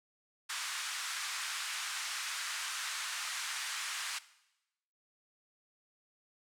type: band-pass noise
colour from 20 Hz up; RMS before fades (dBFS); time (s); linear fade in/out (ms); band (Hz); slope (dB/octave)
pink; -39; 0.49-4.19; 10; 1200 to 9600; 24
effects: noise-tail reverb RT60 0.9 s tail -17 dB re dry